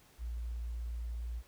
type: tone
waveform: sine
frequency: 58.27 Hz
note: A#1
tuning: in tune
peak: -36 dBFS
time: 0.18-1.43 s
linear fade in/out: 50 ms
effects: pink hiss -63 dBFS RMS until 1.47 s